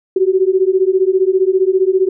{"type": "beating tone pair", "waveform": "sine", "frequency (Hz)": [370, 385], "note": ["F#4", "G4"], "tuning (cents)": [0, -31], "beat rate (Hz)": 15, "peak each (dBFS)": -13, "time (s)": [0.16, 2.09], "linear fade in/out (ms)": 5, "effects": []}